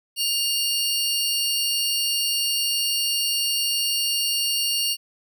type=tone pair together; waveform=sawtooth; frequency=2814 / 4467 Hz; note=F7 / C#8; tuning=+12 / +12 cents; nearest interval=minor sixth; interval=800 cents; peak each=-21 dBFS; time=0.16-4.97 s; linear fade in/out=50 ms; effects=none